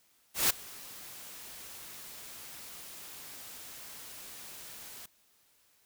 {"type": "noise with ADSR envelope", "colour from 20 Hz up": "white", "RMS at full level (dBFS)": -24, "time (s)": [0.34, 5.06], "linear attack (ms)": 160, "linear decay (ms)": 9, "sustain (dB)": -23, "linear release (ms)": 5, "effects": ["white hiss -68 dBFS RMS until 5.85 s"]}